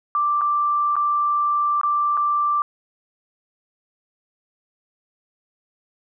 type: tone with dropouts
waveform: sine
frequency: 1176 Hz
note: D6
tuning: 2 cents sharp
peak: -17 dBFS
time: 0.15-2.62 s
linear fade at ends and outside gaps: 1 ms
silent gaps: 0.411-0.416 / 0.956-0.965 / 1.813-1.833 / 2.17-2.174 s
effects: none